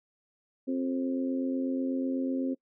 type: harmonic tone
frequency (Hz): 88.1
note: F2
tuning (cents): +16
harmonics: 3 / 4 / 5 / 6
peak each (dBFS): -28 / -38 / -42 / -38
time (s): 0.67-2.55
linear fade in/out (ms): 20
effects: noise-tail reverb RT60 0.1 s tail -23 dB re dry